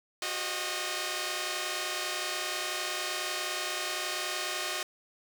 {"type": "tone cluster", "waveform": "5% pulse", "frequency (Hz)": [363.8, 394.2, 536, 620], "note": ["F#4", "G4", "C5", "D#5"], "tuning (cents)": [-29, 10, 42, -6], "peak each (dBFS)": [-25, -31, -31, -23], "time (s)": [0.22, 4.83], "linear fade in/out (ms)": 2, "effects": []}